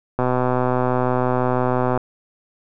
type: click train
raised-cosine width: 1 ms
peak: -6 dBFS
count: 226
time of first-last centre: 0.19-1.976 s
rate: 126 Hz
effects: none